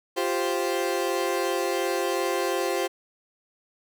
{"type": "chord", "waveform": "30% pulse", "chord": "F suspended second", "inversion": "none", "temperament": "equal", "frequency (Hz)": [349.2, 392, 523.3], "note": ["F4", "G4", "C5"], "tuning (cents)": [0, 0, 0], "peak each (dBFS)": -26, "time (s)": [0.16, 2.88], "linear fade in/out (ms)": 20, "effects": []}